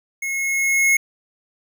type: tone with level ramp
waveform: square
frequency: 2171 Hz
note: C#7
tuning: 37 cents flat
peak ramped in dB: -24 to -13 dBFS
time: 0.22-0.97 s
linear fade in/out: 5 ms
effects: none